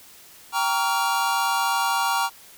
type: chord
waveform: square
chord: G half-diminished seventh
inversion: none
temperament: equal with one note detuned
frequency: 784 / 932.3 / 1133.3 / 1396.9 Hz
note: G5 / Bb5 / Db6 / F6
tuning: 0 / 0 / +38 / 0 cents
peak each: -28 / -25 / -28 / -28 dBFS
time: 0.52-2.3 s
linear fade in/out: 50 ms
effects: white hiss -48 dBFS RMS until 2.57 s